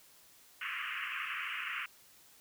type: band-pass noise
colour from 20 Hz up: white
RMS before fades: -39 dBFS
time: 0.61-1.86 s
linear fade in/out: 5 ms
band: 1100 to 2900 Hz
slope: 96 dB/octave
effects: white hiss -61 dBFS RMS until 2.4 s